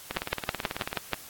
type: two click trains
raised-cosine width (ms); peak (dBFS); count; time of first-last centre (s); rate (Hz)
0.3; -10 / -15; 7 / 16; 0.17-1.133 / 0.11-0.93; 6.23 / 18.3
effects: white hiss -46 dBFS RMS until 1.29 s + AAC 64 kbps